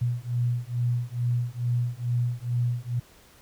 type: beating tone pair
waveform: sine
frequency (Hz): 120 / 122.3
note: B2 / B2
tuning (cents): -49 / -16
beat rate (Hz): 2.3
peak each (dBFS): -27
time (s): 0.01-3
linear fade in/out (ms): 10
effects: pink hiss -55 dBFS RMS until 3.41 s